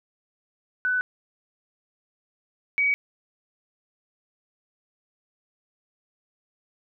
sine tone pair in turn, 1497 / 2264 Hz, F#6 / C#7, +20 / +36 cents, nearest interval perfect fifth, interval 716 cents, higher second, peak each -21 / -19 dBFS, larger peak second, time 0.85-1.01 / 2.78-2.94 s, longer neither, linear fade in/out 0 ms, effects none

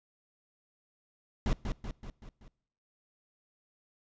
brown noise with echo, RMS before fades -27 dBFS, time 1.46-1.53 s, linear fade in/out 2 ms, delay 190 ms, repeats 5, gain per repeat -5 dB, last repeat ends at 2.48 s, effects noise-tail reverb RT60 0.7 s tail -23 dB re dry + resampled to 16000 Hz

